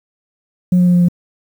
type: tone with pitch steps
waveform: sine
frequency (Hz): 180 / 178.76 / 177.52 / 176.3 / 175.08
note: F#3 / F3 / F3 / F3 / F3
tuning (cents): -47 / +41 / +29 / +17 / +5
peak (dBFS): -6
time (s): 0.72-1.085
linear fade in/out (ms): 5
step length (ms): 73
effects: tanh soft clip ceiling -6 dBFS + 7-bit